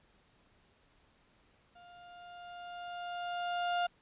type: tone with level ramp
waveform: 35% pulse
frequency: 704 Hz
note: F5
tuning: 14 cents sharp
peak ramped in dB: -53 to -27 dBFS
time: 1.75-3.87 s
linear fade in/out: 10 ms
effects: pink hiss -68 dBFS RMS until 4.01 s + resampled to 8000 Hz